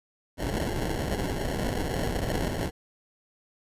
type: noise with sample-and-hold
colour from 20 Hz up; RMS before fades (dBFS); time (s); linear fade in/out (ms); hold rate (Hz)
pink; -29; 0.37-2.71; 50; 1225
effects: resampled to 32000 Hz